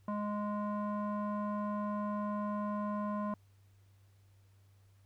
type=tone with low-pass filter; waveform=square; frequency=207.7 Hz; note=G#3; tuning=in tune; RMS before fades=-36 dBFS; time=0.08-3.34 s; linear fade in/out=2 ms; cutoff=1000 Hz; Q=3.3; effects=added 98 Hz sine -61 dBFS peak until 5.05 s + pink hiss -74 dBFS RMS until 5.05 s